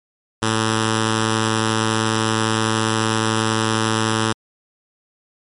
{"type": "tone with notch filter", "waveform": "5% pulse", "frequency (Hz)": 110.7, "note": "A2", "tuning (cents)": 11, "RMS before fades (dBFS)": -19, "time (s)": [0.42, 4.33], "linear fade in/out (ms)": 10, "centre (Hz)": 660, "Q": 1.3, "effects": ["MP3 48 kbps"]}